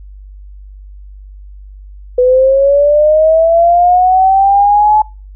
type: linear sweep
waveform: sine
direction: up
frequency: 493.9 to 860 Hz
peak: -5 dBFS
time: 2.18-5.02 s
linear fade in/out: 5 ms
effects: noise-tail reverb RT60 0.3 s tail -23 dB re dry + added 49 Hz sine -30 dBFS peak until 5.35 s